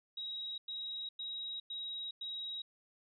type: tone bursts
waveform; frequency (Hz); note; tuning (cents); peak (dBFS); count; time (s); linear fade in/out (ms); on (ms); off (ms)
sine; 3820; A#7; +42; -39; 5; 0.17-2.62; 5; 410; 100
effects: none